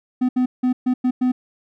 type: tone bursts at uneven times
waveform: triangle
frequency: 252.3 Hz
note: B3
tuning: 37 cents sharp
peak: -13 dBFS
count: 6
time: 0.21-0.29 / 0.36-0.46 / 0.63-0.73 / 0.86-0.94 / 1.04-1.11 / 1.21-1.32 s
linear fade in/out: 10 ms
effects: none